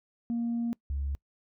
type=tone pair in turn; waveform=sine; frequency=234.5 / 69.72 Hz; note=A#3 / C#2; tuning=+11 / +11 cents; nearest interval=octave + major sixth; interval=2100 cents; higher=first; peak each=-26 / -28 dBFS; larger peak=first; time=0.3-0.73 / 0.9-1.15 s; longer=first; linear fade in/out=0 ms; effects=noise-tail reverb RT60 0.1 s tail -25 dB re dry + tanh soft clip ceiling -25 dBFS